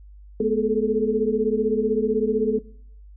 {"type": "tone cluster", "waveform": "sine", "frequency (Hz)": [214.1, 247.1, 426.2, 442], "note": ["A3", "B3", "G#4", "A4"], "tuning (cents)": [-47, 1, 45, 8], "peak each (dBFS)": [-26, -27, -22, -23], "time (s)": [0.4, 2.59], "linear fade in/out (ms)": 5, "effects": ["noise-tail reverb RT60 0.6 s tail -19 dB re dry", "added 50 Hz sine -42 dBFS peak until 3.16 s"]}